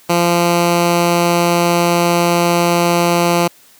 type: tone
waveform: 10% pulse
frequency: 172.5 Hz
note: F3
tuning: 21 cents flat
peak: -3 dBFS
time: 0.09-3.48 s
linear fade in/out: 10 ms
effects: white hiss -47 dBFS RMS until 3.79 s + high-pass 100 Hz 12 dB/octave